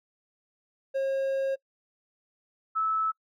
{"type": "tone pair in turn", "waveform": ["triangle", "sine"], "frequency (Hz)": [540, 1305.7], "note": ["C#5", "E6"], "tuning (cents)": [-45, -17], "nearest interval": "octave + minor third", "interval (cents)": 1528, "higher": "second", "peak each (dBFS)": [-23, -24], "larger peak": "first", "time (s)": [[0.94, 1.56], [2.75, 3.12]], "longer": "first", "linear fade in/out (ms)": 20, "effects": ["noise-tail reverb RT60 0.1 s tail -26 dB re dry"]}